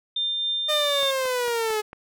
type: tone with tremolo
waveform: sine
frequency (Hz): 3600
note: A7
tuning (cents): +39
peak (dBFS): -22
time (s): 0.16-1.11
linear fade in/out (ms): 5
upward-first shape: triangle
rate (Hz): 3.7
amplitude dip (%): 25
type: linear sweep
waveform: sawtooth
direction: down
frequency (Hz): 612 to 420.8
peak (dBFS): -19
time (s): 0.68-1.82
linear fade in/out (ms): 20
type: click train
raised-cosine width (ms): 0.5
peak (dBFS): -24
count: 5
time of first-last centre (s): 1.03-1.931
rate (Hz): 4.44
effects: none